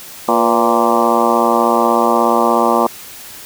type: harmonic tone with a mistuned harmonic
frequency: 116.54 Hz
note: A#2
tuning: in tune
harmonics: 2 / 3 / 4 / 5 / 6 / 7 / 8 / 9 / 10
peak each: -19 / -19 / -19 / -19 / -19 / -19 / -19 / -19 / -19 dBFS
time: 0.28-2.87 s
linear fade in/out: 5 ms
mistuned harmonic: 4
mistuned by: +63 cents
effects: white hiss -34 dBFS RMS until 3.45 s